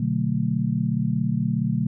sine chord, B minor seventh, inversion none, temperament just, 123.47 / 148.16 / 185.21 / 222.2 Hz, B2 / D3 / F#3 / A3, 0 / +16 / +2 / +17 cents, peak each -26 dBFS, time 0-1.87 s, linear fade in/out 5 ms, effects none

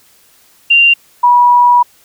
sine tone pair in turn, 2777 / 971.7 Hz, F7 / B5, -10 / -28 cents, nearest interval octave + tritone, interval 1818 cents, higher first, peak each -4 dBFS, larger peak neither, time 0.7-0.94 / 1.23-1.83 s, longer second, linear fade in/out 10 ms, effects white hiss -48 dBFS RMS until 2.04 s

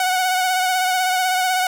sawtooth tone with vibrato, 740 Hz, F#5, in tune, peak -13 dBFS, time 0-1.67 s, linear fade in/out 2 ms, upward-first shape sine, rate 16 Hz, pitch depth 29 cents each way, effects none

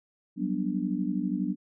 sine chord, G major seventh, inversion third, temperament just, 183.75 / 196 / 245 / 294 Hz, F#3 / G3 / B3 / D4, -12 / 0 / -14 / +2 cents, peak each -32 dBFS, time 0.36-1.56 s, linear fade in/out 50 ms, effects none

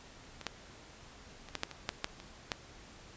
clicks, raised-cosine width 0.2 ms, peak -26 / -16 / -29 / -17 / -14 / -26 / -14 / -14 / -30 / -14 dBFS, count 10, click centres 0.413 / 0.467 / 1.487 / 1.553 / 1.634 / 1.713 / 1.891 / 2.044 / 2.201 / 2.518 s, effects pink hiss -54 dBFS RMS until 3.16 s + resampled to 16000 Hz

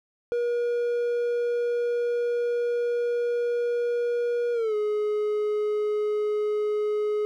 triangle tone with pitch glide, 478.3 to 421.2 Hz, A#4 to G#4, +44 to +24 cents, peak -21 dBFS, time 0.32-7.25 s, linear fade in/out 0 ms, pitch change -220 cents, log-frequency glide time 4.53-4.75 s, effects none

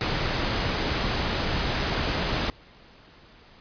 pink noise, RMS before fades -26 dBFS, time 0.01-2.5 s, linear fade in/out 0 ms, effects pink hiss -52 dBFS RMS until 3.6 s + resampled to 11025 Hz

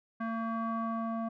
square tone with low-pass filter sweep, 226.8 Hz, A#3, 47 cents flat, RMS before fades -34 dBFS, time 0.2-1.29 s, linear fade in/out 10 ms, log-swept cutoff 1400 to 930 Hz, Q 4.5, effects none

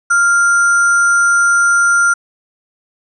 sine tone with sample-and-hold, 1396.9 Hz, F6, in tune, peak -8 dBFS, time 0.1-2.14 s, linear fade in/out 10 ms, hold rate 7350 Hz, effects resampled to 22050 Hz

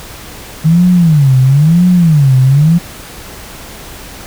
sine tone with vibrato, 153 Hz, D#3, 29 cents flat, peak -4 dBFS, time 0.64-2.79 s, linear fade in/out 20 ms, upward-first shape sine, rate 1 Hz, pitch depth 290 cents each way, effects added 57 Hz sine -39 dBFS peak until 4.26 s + pink hiss -30 dBFS RMS until 4.26 s

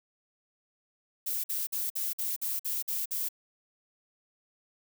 violet noise bursts, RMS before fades -32 dBFS, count 9, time 1.26-3.288 s, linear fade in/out 10 ms, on 180 ms, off 51 ms, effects none

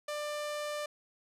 sawtooth tone with low-pass filter, 594 Hz, D5, 20 cents sharp, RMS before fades -37 dBFS, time 0.08-0.86 s, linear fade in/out 5 ms, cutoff 11000 Hz, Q 0.67, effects none

